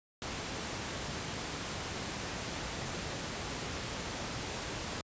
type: noise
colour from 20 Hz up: pink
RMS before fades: -38 dBFS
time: 0.22-5.01 s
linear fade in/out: 0 ms
effects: high-pass 60 Hz 12 dB/octave + resampled to 16000 Hz